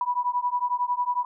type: beating tone pair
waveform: sine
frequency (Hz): 976 / 987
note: B5 / B5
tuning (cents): -21 / -1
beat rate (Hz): 11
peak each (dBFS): -26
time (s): 0.01-1.25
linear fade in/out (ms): 2
effects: none